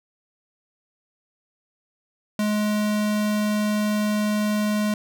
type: tone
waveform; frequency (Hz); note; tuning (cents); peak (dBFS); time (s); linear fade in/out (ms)
square; 210.4; G#3; +23; -21; 2.39-4.94; 2
effects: none